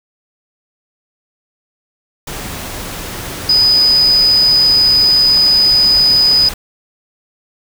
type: tone in noise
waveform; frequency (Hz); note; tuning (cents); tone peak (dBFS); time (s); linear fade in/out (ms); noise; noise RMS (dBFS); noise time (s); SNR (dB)
sine; 4983; D#8; +2; -7; 3.49-6.49; 5; pink; -25; 2.27-6.54; +15
effects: none